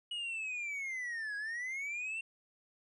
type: linear two-way sweep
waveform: triangle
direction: down then up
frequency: 2918 to 1640 to 2721 Hz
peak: -35 dBFS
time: 0.11-2.21 s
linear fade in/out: 5 ms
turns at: 1.36 s
effects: resampled to 24000 Hz